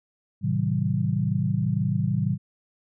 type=chord; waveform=sine; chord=A diminished seventh; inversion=none; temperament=just; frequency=110 / 132 / 158.4 / 190.08 Hz; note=A2 / C3 / Eb3 / Gb3; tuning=0 / +16 / +31 / +47 cents; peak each=-27 dBFS; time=0.41-2.38 s; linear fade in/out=50 ms; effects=none